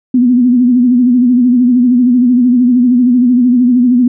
sine tone with vibrato, 246.9 Hz, B3, in tune, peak -5 dBFS, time 0.14-4.08 s, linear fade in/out 5 ms, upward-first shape sine, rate 13 Hz, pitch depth 69 cents each way, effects none

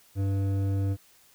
triangle tone with hard clipping, 98 Hz, G2, in tune, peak -26 dBFS, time 0.15-0.97 s, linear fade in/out 50 ms, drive 14 dB, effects white hiss -59 dBFS RMS until 1.34 s

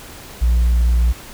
sine tone, 59 Hz, A#1, 22 cents sharp, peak -9 dBFS, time 0.41-1.13 s, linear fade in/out 20 ms, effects tanh soft clip ceiling -10 dBFS + pink hiss -37 dBFS RMS until 1.33 s

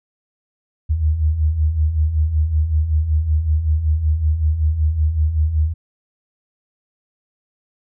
sine beating tone pair, 73.7 / 79 Hz, D2 / D#2, +7 / +27 cents, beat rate 5.3 Hz, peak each -22 / -15 dBFS, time 0.89-5.74 s, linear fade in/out 20 ms, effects none

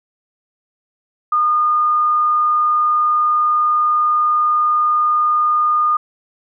sine tone, 1220 Hz, D#6, 34 cents flat, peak -12 dBFS, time 1.32-5.97 s, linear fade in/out 5 ms, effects none

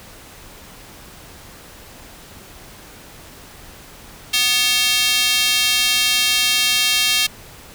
square tone with high-pass filter, 246.9 Hz, B3, in tune, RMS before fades -17 dBFS, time 4.33-7.27 s, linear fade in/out 10 ms, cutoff 3100 Hz, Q 1.9, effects pink hiss -41 dBFS RMS until 7.74 s

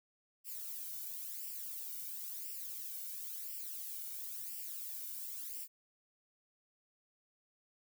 violet noise with flanger, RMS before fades -44 dBFS, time 0.44-5.68 s, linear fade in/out 50 ms, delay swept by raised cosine 0.38 to 1.38 ms, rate 0.97 Hz, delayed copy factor +0.7, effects none

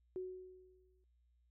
sine tone with exponential decay, 370 Hz, F#4, in tune, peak -38 dBFS, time 0.16-1.04 s, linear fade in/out 0 ms, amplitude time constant 190 ms, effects added 60 Hz sine -70 dBFS peak until 1.5 s

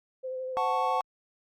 sine tone with vibrato, 516 Hz, C5, 24 cents flat, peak -32 dBFS, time 0.23-1.01 s, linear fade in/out 20 ms, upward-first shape sine, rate 12 Hz, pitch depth 18 cents each way
triangle chord, F# minor, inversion none, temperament equal, 740 / 880 / 1108.7 Hz, F#5 / A5 / C#6, 0 / 0 / 0 cents, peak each -28 dBFS, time 0.57-1.01 s, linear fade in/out 0 ms
effects Opus 48 kbps

